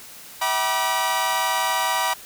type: tone cluster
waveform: sawtooth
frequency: 649 / 764 / 966 / 1186 Hz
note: E5 / G5 / B5 / D6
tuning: -27 / -45 / -39 / +17 cents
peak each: -27 / -23 / -19 / -24 dBFS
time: 0.41-2.14 s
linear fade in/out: 10 ms
effects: white hiss -42 dBFS RMS until 2.25 s